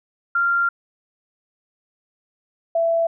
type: tone pair in turn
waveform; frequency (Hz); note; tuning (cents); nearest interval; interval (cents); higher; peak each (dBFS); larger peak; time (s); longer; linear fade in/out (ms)
sine; 1388 / 666.1; F6 / E5; -11 / +18; octave + minor second; 1271; first; -16; neither; 0.35-0.69 / 2.75-3.07; first; 5
effects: none